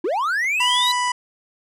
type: linear sweep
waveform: triangle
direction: up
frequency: 299.6 to 4031 Hz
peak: -17 dBFS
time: 0.04-0.92 s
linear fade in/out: 5 ms
type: clicks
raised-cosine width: 0.3 ms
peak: -26 dBFS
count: 5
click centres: 0.444 / 0.597 / 0.766 / 0.807 / 1.076 s
type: harmonic tone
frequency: 988 Hz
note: B5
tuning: in tune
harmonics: 1 / 2 / 3 / 5 / 6 / 7 / 8 / 9 / 10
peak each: -20 / -26 / -30 / -34 / -36 / -37 / -38 / -39 / -40 dBFS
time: 0.6-1.12 s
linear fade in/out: 5 ms
effects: none